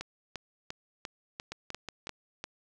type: two click trains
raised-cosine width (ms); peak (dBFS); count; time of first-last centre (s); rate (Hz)
0.2; -20 / -21; 8 / 4; 0.01-2.441 / 1.52-2.07; 2.88 / 5.45
effects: none